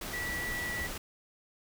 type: tone in noise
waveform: sine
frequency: 1949 Hz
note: B6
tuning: 23 cents flat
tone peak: -34 dBFS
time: 0.13-0.87 s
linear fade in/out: 5 ms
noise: pink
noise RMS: -39 dBFS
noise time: 0.01-0.98 s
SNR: +2 dB
effects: none